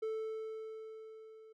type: tone with level ramp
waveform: triangle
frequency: 440 Hz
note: A4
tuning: in tune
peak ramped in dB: -32 to -52 dBFS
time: 0.02-1.53 s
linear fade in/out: 10 ms
effects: none